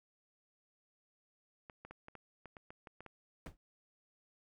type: clicks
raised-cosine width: 0.5 ms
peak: -35 dBFS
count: 12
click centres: 1.698 / 1.85 / 1.91 / 2.084 / 2.153 / 2.457 / 2.568 / 2.705 / 2.872 / 3.006 / 3.063 / 3.469 s
type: noise with exponential decay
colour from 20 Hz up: brown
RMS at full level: -38 dBFS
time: 3.46-3.57 s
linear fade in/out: 0 ms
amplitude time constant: 23 ms
effects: none